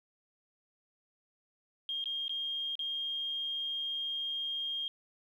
sine tone with dropouts, 3223 Hz, G7, 47 cents sharp, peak -33 dBFS, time 1.89-4.88 s, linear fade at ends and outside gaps 1 ms, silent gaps 2.041-2.057 / 2.281-2.294 / 2.754-2.792 s, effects 11-bit

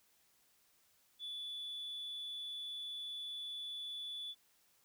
sine tone, 3455 Hz, A7, 32 cents flat, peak -40 dBFS, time 1.19-4.35 s, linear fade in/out 50 ms, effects tanh soft clip ceiling -39 dBFS + white hiss -72 dBFS RMS until 4.84 s

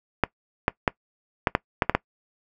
clicks, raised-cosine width 0.5 ms, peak -3 dBFS, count 8, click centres 0.237 / 0.681 / 0.878 / 1.472 / 1.551 / 1.822 / 1.896 / 1.95 s, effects noise-tail reverb RT60 0.1 s tail -22 dB re dry

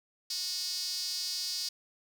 sawtooth tone with high-pass filter, 366 Hz, F#4, 19 cents flat, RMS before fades -35 dBFS, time 0.3-1.69 s, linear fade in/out 5 ms, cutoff 4800 Hz, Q 5.9, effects none

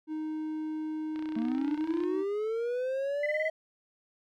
triangle tone, 311.1 Hz, D#4, in tune, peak -30 dBFS, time 0.07-2.25 s, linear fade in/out 50 ms
click train, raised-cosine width 0.3 ms, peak -30 dBFS, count 28, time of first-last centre 1.16-2.037 s, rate 30.8 Hz
triangle linear sweep, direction up, 221.8 to 639 Hz, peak -27 dBFS, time 1.36-3.5 s, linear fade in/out 5 ms
sine tone bursts, 2011 Hz, B6, 31 cents sharp, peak -29 dBFS, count 5, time 3.23-3.483 s, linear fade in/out 5 ms, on 33 ms, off 22 ms
effects none

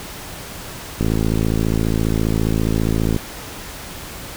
click train, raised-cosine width 3 ms, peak -6 dBFS, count 119, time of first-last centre 1.01-3.163 s, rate 54.8 Hz, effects pink hiss -33 dBFS RMS until 4.36 s

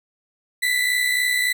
35% pulse tone pair together, 1975.5 / 2039 Hz, B6 / C7, 0 / -45 cents, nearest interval minor second, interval 55 cents, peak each -18 / -23 dBFS, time 0.62-1.53 s, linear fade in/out 10 ms, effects none

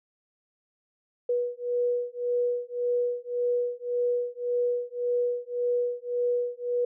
sine beating tone pair, 485.8 / 487.6 Hz, B4 / B4, -29 / -22 cents, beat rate 1.8 Hz, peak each -28 dBFS, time 1.29-6.85 s, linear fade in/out 5 ms, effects none

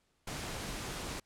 pink noise, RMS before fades -40 dBFS, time 0.27-1.2 s, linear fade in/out 5 ms, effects pink hiss -75 dBFS RMS until 1.25 s + low-pass 10000 Hz 12 dB/octave

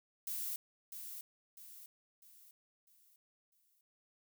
violet noise with echo, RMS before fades -40 dBFS, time 0.27-0.56 s, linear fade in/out 2 ms, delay 650 ms, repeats 5, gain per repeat -7 dB, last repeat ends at 3.81 s, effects none

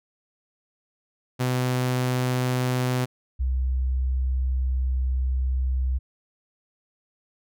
sawtooth / sine tone pair in turn, 126.4 / 64.34 Hz, B2 / C2, +41 / -28 cents, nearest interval octave, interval 1169 cents, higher first, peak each -18 / -21 dBFS, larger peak first, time 1.39-3.06 / 3.39-5.99 s, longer second, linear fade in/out 20 ms, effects none

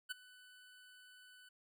25% pulse tone with ADSR envelope, 1497 Hz, F#6, 20 cents sharp, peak -34 dBFS, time 0.09-1.49 s, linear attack 23 ms, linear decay 15 ms, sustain -21 dB, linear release 6 ms, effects none

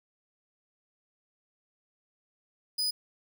40% pulse tone, 4975 Hz, D#8, 1 cent flat, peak -26 dBFS, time 2.78-2.91 s, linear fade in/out 10 ms, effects none

